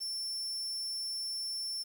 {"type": "tone", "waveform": "40% pulse", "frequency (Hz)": 5390, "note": "E8", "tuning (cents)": 38, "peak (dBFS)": -34, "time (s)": [0, 1.84], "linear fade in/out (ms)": 20, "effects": ["10-bit"]}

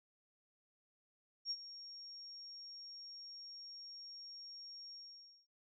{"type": "tone with ADSR envelope", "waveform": "sine", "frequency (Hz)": 5560, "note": "F8", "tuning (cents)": -9, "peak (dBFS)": -35, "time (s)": [1.45, 5.47], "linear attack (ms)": 58, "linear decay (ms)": 49, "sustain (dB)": -14, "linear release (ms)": 540, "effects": []}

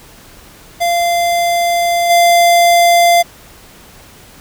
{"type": "tone with level steps", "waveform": "square", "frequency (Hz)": 691, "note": "F5", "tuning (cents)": -19, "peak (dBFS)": [-12, -7], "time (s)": [0.8, 3.23], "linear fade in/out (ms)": 20, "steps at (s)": 2.09, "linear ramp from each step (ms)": 20, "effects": ["pink hiss -40 dBFS RMS until 4.4 s"]}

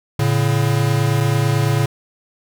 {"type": "tone pair together", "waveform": "square", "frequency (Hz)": [112.75, 141.8], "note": ["A2", "C#3"], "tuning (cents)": [43, 40], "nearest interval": "major third", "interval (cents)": 397, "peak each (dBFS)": -18, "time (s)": [0.19, 1.86], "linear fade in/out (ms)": 5, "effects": []}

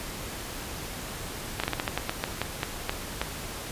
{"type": "slowing click train", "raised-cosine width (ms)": 0.3, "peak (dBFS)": -10, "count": 13, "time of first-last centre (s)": [1.6, 3.215], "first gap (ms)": 36, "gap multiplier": 1.22, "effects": ["pink hiss -37 dBFS RMS until 3.71 s", "resampled to 32000 Hz"]}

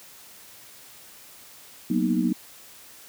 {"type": "chord", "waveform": "sine", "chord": "B major seventh", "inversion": "second", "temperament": "equal", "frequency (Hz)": [185, 233.1, 246.9, 311.1], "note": ["F#3", "A#3", "B3", "D#4"], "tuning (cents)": [0, 0, 0, 0], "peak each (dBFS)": -26, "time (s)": [1.9, 2.33], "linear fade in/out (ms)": 5, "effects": ["white hiss -48 dBFS RMS until 3.08 s", "high-pass 60 Hz 12 dB/octave"]}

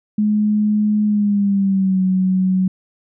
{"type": "tone with pitch glide", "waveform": "sine", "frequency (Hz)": [210.8, 186.72], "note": ["G#3", "F#3"], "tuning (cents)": [26, 16], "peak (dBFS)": -13, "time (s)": [0.18, 2.68], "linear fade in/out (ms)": 5, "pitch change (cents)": -210, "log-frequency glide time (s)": [1.05, 2.02], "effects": []}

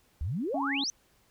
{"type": "exponential sweep", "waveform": "sine", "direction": "up", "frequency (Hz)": [65.41, 6272], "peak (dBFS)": -29, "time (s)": [0.21, 0.9], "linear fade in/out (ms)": 0}
{"type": "harmonic tone", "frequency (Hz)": 277.2, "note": "C#4", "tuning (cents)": 0, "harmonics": [1, 3, 4], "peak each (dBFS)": [-31, -40, -51], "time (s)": [0.54, 0.84], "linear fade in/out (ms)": 5}
{"effects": ["pink hiss -66 dBFS RMS until 1.3 s"]}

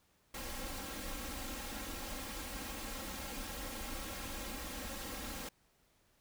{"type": "noise with comb filter", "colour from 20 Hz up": "pink", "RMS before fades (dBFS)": -43, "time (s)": [0.34, 5.49], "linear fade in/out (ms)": 5, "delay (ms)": 3.7, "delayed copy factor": 0.95, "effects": ["pink hiss -72 dBFS RMS until 6.2 s"]}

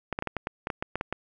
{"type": "clicks", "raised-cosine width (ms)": 0.5, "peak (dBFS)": -14, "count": 12, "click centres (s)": [0.127, 0.189, 0.224, 0.273, 0.367, 0.471, 0.671, 0.702, 0.825, 0.956, 1.011, 1.126], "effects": []}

